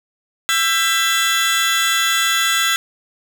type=tone cluster; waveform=30% pulse; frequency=1334 / 1591 / 1988 / 3437 Hz; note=E6 / G6 / B6 / A7; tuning=+20 / +25 / +11 / -41 cents; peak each=-18 dBFS; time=0.49-2.76 s; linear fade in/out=0 ms; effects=none